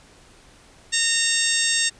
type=harmonic tone with a mistuned harmonic; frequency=919 Hz; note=A#5; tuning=25 cents flat; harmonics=2 / 3 / 4 / 5 / 6 / 7 / 8 / 9; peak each=-26 / -28 / -25 / -30 / -27 / -29 / -26 / -27 dBFS; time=0.92-1.9 s; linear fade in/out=20 ms; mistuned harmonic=8; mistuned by=+59 cents; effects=pink hiss -51 dBFS RMS until 1.99 s + resampled to 22050 Hz